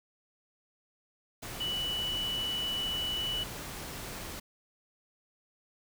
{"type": "tone in noise", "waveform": "sine", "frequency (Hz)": 2960, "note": "F#7", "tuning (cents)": 0, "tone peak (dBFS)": -31, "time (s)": [1.6, 3.44], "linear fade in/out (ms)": 10, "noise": "pink", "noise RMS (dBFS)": -41, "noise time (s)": [1.42, 4.4], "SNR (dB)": 7, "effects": []}